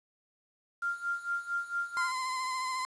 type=tone with tremolo; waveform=sine; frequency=1394 Hz; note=F6; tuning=4 cents flat; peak=-28 dBFS; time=0.82-2.12 s; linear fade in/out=5 ms; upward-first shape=sine; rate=4.4 Hz; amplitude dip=85%
type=tone with vibrato; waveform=35% pulse; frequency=1030 Hz; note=C6; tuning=28 cents flat; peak=-30 dBFS; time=1.97-2.85 s; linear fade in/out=0 ms; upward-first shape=triangle; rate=14 Hz; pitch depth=33 cents each way
effects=resampled to 22050 Hz + 9-bit